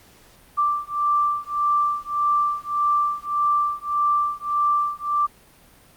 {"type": "beating tone pair", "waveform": "sine", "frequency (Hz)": [1174.7, 1176.4], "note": ["D6", "D6"], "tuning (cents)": [0, 3], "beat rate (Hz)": 1.7, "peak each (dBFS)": -22, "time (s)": [0.57, 5.27], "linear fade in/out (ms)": 20, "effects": ["pink hiss -52 dBFS RMS until 5.96 s", "Opus 48 kbps"]}